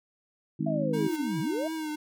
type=harmonic tone; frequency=52.6 Hz; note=G#1; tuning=23 cents sharp; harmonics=3 / 4 / 5 / 6; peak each=-31 / -32 / -33 / -34 dBFS; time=0.59-1.08 s; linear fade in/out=10 ms
type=linear two-way sweep; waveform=sine; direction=down then up; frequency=675 to 138.59 to 675 Hz; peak=-29 dBFS; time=0.66-1.68 s; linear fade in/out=10 ms; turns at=1.4 s
type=noise with exponential growth; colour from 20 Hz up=white; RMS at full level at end=-43 dBFS; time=0.9-1.16 s; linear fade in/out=1 ms; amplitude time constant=55 ms
type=tone with vibrato; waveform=square; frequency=311.7 Hz; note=D#4; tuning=3 cents sharp; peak=-32 dBFS; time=0.93-1.96 s; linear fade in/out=10 ms; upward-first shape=triangle; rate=2.8 Hz; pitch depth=60 cents each way
effects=none